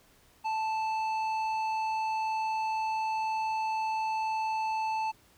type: tone with tanh clipping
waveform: triangle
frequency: 879 Hz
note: A5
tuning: 2 cents flat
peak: -30 dBFS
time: 0.44-5.12 s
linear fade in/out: 20 ms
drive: 14 dB
effects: pink hiss -62 dBFS RMS until 5.37 s